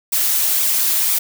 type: noise with flanger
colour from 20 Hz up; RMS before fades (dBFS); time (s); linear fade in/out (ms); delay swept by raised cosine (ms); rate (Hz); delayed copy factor
blue; -17; 0.12-1.19; 10; 0.83 to 5.13; 2; +0.5
effects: none